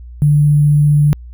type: tone with sample-and-hold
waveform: sine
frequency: 147.5 Hz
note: D3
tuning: 8 cents sharp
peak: -7 dBFS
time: 0.22-1.13 s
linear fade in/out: 0 ms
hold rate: 11025 Hz
effects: added 60 Hz sine -30 dBFS peak until 1.33 s